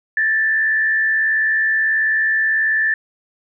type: tone with frequency modulation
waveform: sine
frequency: 1760 Hz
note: A6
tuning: in tune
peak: -14 dBFS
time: 0.17-2.94 s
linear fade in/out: 2 ms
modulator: 78.5 Hz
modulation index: 0.56
effects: none